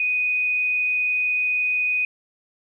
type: tone with frequency modulation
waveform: sine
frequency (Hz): 2489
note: D#7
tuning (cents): 0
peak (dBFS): -19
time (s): 0-2.05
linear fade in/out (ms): 2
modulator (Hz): 26.1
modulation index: 0.53
effects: 10-bit